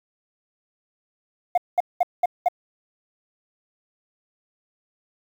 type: tone bursts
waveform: sine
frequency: 712 Hz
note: F5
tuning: 33 cents sharp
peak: -12 dBFS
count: 5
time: 1.55-2.485 s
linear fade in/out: 5 ms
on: 27 ms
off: 200 ms
effects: tanh soft clip ceiling -14 dBFS + 8-bit